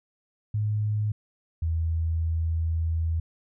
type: tone pair in turn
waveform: sine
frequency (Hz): 105.9 / 81.67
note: G#2 / E2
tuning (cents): +34 / -16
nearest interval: major third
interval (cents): 450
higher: first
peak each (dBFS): -23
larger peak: neither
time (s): 0.54-1.12 / 1.62-3.2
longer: second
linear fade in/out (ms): 5
effects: none